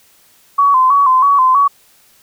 sine tone with vibrato, 1078 Hz, C#6, 49 cents flat, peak -7 dBFS, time 0.58-1.68 s, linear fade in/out 10 ms, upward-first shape square, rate 3.1 Hz, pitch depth 78 cents each way, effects white hiss -50 dBFS RMS until 2.22 s

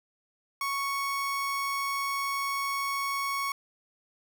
30% pulse tone, 1108.7 Hz, C#6, in tune, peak -26 dBFS, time 0.61-3.52 s, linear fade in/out 2 ms, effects none

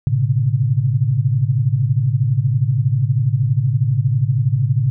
sine tone cluster, 110.1 / 126.9 / 139.4 Hz, A2 / B2 / C#3, +2 / +47 / +10 cents, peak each -18 dBFS, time 0.07-4.9 s, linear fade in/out 0 ms, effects none

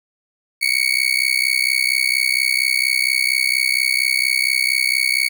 30% pulse tone with amplitude modulation, 2226 Hz, C#7, 7 cents sharp, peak -9 dBFS, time 0.61-5.29 s, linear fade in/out 20 ms, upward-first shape sine, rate 64.3 Hz, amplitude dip 100%, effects none

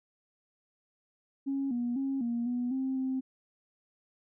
sine tone with pitch steps, 274.1 / 240.9 / 271.2 / 236 / 244.9 / 264 / 261.8 Hz, C#4 / B3 / C#4 / A#3 / B3 / C4 / C4, -19 / -43 / -38 / +22 / -14 / +16 / +1 cents, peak -28 dBFS, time 1.46-3.21 s, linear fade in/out 20 ms, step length 250 ms, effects tanh soft clip ceiling -24 dBFS

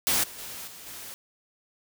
white noise with level steps, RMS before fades -24 / -43 / -39 / -45 / -41 dBFS, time 0.07-1.14 s, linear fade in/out 0 ms, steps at 0.23 / 0.38 / 0.67 / 0.86 s, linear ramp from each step 10 ms, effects none

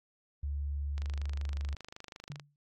sine tone with pitch glide, 71.4 to 70.87 Hz, D2 to C#2, -48 to +39 cents, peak -32 dBFS, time 0.43-1.75 s, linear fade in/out 5 ms, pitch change -13 cents, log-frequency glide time 1.2-1.59 s
click train, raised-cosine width 0.2 ms, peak -28 dBFS, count 37, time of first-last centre 0.98-2.397 s, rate 25.4 Hz
sine tone with exponential decay, 144.9 Hz, D3, 23 cents flat, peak -37 dBFS, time 2.3-2.56 s, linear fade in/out 2 ms, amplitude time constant 56 ms
effects AAC 64 kbps

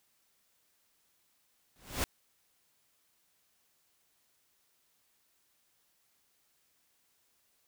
pink noise with exponential growth, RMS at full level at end -28 dBFS, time 1.76-2.04 s, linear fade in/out 0 ms, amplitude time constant 60 ms, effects white hiss -73 dBFS RMS until 7.67 s

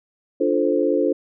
sine chord, D minor seventh, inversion none, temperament equal, 293.7 / 349.2 / 440 / 523.3 Hz, D4 / F4 / A4 / C5, 0 / 0 / 0 / 0 cents, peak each -22 dBFS, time 0.4-1.13 s, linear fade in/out 10 ms, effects none

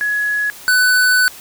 sine / square tone pair in turn, 1683 / 1497.8 Hz, G#6 / F#6, +23 / +21 cents, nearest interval major second, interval 202 cents, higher first, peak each -15 / -11 dBFS, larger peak second, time 0.01-0.5 / 0.68-1.28 s, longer second, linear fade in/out 0 ms, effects white hiss -37 dBFS RMS until 1.4 s

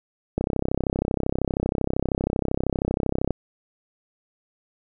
click train, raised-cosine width 2 ms, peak -9 dBFS, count 97, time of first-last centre 0.38-3.307 s, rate 32.8 Hz, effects none

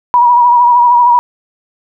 sine tone with vibrato, 966 Hz, B5, 39 cents flat, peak -4 dBFS, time 0.14-1.19 s, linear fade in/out 0 ms, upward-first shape sine, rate 13 Hz, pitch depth 41 cents each way, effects none

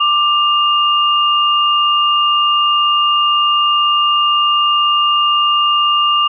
sine tone pair together, 1184 / 2821 Hz, D6 / F7, +14 / +17 cents, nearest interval octave + minor third, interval 1503 cents, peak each -12 / -14 dBFS, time 0-6.28 s, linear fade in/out 10 ms, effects none

